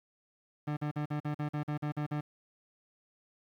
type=tone bursts; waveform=30% pulse; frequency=148.8 Hz; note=D3; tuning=23 cents sharp; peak=-29 dBFS; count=11; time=0.67-2.21 s; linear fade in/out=10 ms; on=100 ms; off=44 ms; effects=low-pass 2000 Hz 12 dB/octave + 10-bit